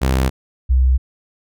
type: tone pair in turn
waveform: sawtooth / sine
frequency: 65.41 / 64.14 Hz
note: C2 / C2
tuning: 0 / -34 cents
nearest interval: unison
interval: 34 cents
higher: first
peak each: -10 dBFS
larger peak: neither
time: 0.01-0.3 / 0.69-0.98 s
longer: neither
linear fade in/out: 20 ms
effects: none